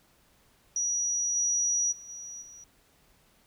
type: tone with level steps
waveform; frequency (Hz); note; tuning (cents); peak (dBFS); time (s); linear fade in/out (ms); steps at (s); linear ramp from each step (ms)
sine; 5810; F#8; -32; -26 / -24 / -44 / -39 / -46; 0.76-2.64; 2; 1.35 / 1.91 / 2.08 / 2.41; 20
effects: pink hiss -64 dBFS RMS until 3.46 s